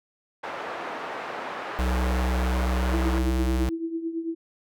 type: band-pass noise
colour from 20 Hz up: pink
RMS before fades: -34 dBFS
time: 0.43-3.19 s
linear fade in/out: 10 ms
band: 520 to 1600 Hz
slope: 12 dB/octave
type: tone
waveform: square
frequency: 63 Hz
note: B1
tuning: 35 cents sharp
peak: -23 dBFS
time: 1.79-3.69 s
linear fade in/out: 0 ms
type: tone with tremolo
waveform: sine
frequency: 329.6 Hz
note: E4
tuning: in tune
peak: -24 dBFS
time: 2.93-4.35 s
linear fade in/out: 10 ms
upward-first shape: triangle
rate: 9 Hz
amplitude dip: 75%
effects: none